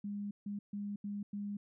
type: tone bursts at uneven times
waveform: sine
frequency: 203.8 Hz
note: G#3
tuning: 32 cents flat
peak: -37 dBFS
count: 5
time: 0.04-0.31 / 0.46-0.59 / 0.73-0.96 / 1.04-1.23 / 1.33-1.57 s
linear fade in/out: 5 ms
effects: none